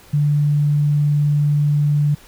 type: tone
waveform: sine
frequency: 146.83 Hz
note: D3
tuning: in tune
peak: -13 dBFS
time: 0.13-2.15 s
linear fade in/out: 10 ms
effects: pink hiss -46 dBFS RMS until 2.27 s